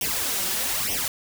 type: noise with flanger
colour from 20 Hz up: white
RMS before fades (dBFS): -26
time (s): 0.01-1.08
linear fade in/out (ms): 2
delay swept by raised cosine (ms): 0.34 to 5.34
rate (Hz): 1.1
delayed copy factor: +0.8
effects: none